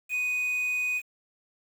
triangle tone with quantisation, 2489 Hz, D#7, in tune, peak -24 dBFS, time 0.09-1.02 s, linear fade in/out 50 ms, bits 8, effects none

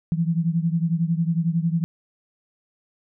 sine beating tone pair, 163.6 / 174.6 Hz, E3 / F3, -13 / 0 cents, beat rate 11 Hz, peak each -21 / -24 dBFS, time 0.12-1.84 s, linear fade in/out 0 ms, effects none

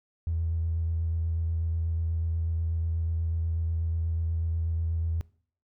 triangle tone with vibrato, 82.1 Hz, E2, 6 cents flat, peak -22 dBFS, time 0.27-5.21 s, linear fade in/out 0 ms, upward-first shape square, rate 8.2 Hz, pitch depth 14 cents each way, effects noise-tail reverb RT60 0.5 s tail -23 dB re dry + tanh soft clip ceiling -23 dBFS

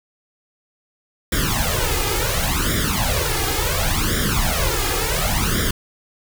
pink noise with flanger, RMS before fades -20 dBFS, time 1.32-5.71 s, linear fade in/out 5 ms, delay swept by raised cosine 0.56 to 2.46 ms, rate 0.7 Hz, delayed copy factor +0.95, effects none

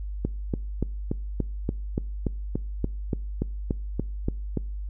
click train, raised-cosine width 3 ms, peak -12 dBFS, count 16, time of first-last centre 0.25-4.573 s, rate 3.47 Hz, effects noise-tail reverb RT60 0.5 s tail -25 dB re dry + added 50 Hz sine -30 dBFS peak until 4.89 s

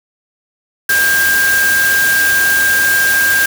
sine tone in noise, 1600 Hz, G6, 35 cents sharp, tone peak -10 dBFS, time 0.89-3.46 s, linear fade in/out 5 ms, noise white, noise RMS -18 dBFS, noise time 0.89-3.46 s, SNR +5 dB, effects none

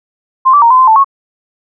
sine tone with pitch steps, 1048 / 1160 / 931 / 1023 / 1037 / 882 / 1099 Hz, C6 / D6 / A#5 / C6 / C6 / A5 / C#6, +2 / -22 / -2 / -39 / -16 / +4 / -15 cents, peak -3 dBFS, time 0.45-1.045 s, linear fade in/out 20 ms, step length 85 ms, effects none

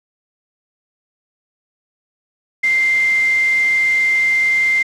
sine tone in noise, 2093 Hz, C7, in tune, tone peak -12 dBFS, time 2.63-4.83 s, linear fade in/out 10 ms, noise white, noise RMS -30 dBFS, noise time 2.63-4.83 s, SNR +15 dB, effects low-pass 6000 Hz 12 dB/octave

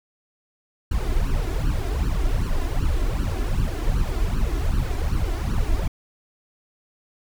brown noise with flanger, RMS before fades -22 dBFS, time 0.91-5.88 s, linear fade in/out 5 ms, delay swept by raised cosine 0.68 to 2.98 ms, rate 2.6 Hz, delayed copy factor +1, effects none

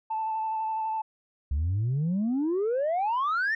sine tone with vibrato, 880 Hz, A5, in tune, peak -26 dBFS, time 0.1-1.02 s, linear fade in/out 10 ms, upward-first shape square, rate 12 Hz, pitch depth 14 cents each way
sine exponential sweep, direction up, 66.8 to 1864.7 Hz, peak -22 dBFS, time 1.51-3.55 s, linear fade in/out 5 ms
effects tanh soft clip ceiling -22 dBFS

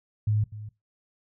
sine tone with echo, 106.3 Hz, G#2, 41 cents sharp, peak -21 dBFS, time 0.27-0.44 s, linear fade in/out 5 ms, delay 250 ms, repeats 1, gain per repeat -15 dB, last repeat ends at 0.69 s, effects noise-tail reverb RT60 0.2 s tail -19 dB re dry

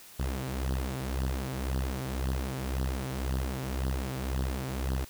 sawtooth beating tone pair, 64.6 / 66.5 Hz, C2 / C2, -21 / +29 cents, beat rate 1.9 Hz, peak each -29 dBFS, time 0.19-5.05 s, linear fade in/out 10 ms, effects white hiss -51 dBFS RMS until 5.09 s

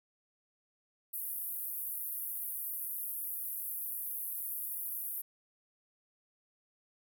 white band-pass noise, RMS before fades -39 dBFS, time 1.13-5.22 s, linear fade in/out 10 ms, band 11000 to 16000 Hz, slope 48 dB/octave, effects none

